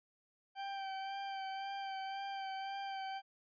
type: tone with vibrato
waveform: 40% pulse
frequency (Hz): 780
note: G5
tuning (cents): -9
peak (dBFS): -39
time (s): 0.55-3.22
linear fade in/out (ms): 50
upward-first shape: sine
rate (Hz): 1.9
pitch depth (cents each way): 23
effects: resampled to 11025 Hz